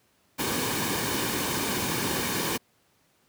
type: noise with comb filter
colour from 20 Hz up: pink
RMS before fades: -28 dBFS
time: 0.38-2.58 s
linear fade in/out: 20 ms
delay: 1.5 ms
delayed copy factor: -0.5
effects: pink hiss -66 dBFS RMS until 3.28 s + high-pass 100 Hz 12 dB/octave